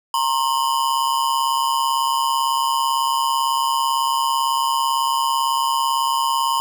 square ring-modulated tone, 999 Hz, B5, 20 cents sharp, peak -15 dBFS, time 0.14-6.6 s, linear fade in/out 0 ms, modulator 69 Hz, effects none

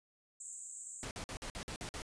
white band-pass noise, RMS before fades -48 dBFS, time 0.4-1.05 s, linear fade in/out 5 ms, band 7100 to 8200 Hz, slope 96 dB/octave
pink noise bursts, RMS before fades -43 dBFS, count 8, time 1.03-2.02 s, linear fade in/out 0 ms, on 80 ms, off 50 ms
effects resampled to 22050 Hz

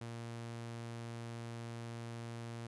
sawtooth tone, 116.54 Hz, A#2, in tune, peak -39 dBFS, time 0.01-2.67 s, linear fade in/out 5 ms, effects resampled to 24000 Hz

